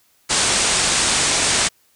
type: low-pass noise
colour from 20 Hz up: white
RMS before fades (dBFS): -18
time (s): 0.29-1.69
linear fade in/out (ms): 20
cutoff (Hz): 9400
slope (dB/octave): 96
effects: white hiss -59 dBFS RMS until 1.95 s